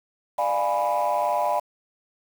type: chord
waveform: sine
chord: D diminished seventh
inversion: none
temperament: equal with one note detuned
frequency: 596.2 / 698.5 / 830.6 / 987.8 Hz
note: D5 / F5 / Ab5 / Cb6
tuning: +26 / 0 / 0 / 0 cents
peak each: -25 dBFS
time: 0.38-1.6 s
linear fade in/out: 10 ms
effects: tanh soft clip ceiling -15 dBFS + 7-bit